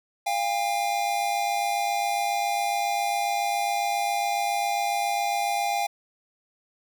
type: tone pair together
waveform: square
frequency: 698.5 / 805.8 Hz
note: F5 / G5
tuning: 0 / +48 cents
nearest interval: major second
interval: 248 cents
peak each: -29 / -26 dBFS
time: 0.26-5.87 s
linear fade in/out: 10 ms
effects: none